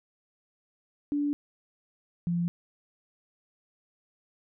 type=tone pair in turn; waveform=sine; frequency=290 / 172.44 Hz; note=D4 / F3; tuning=-22 / -22 cents; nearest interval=major sixth; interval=900 cents; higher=first; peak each=-25 / -25 dBFS; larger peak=neither; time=1.12-1.33 / 2.27-2.48 s; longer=neither; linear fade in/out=0 ms; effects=none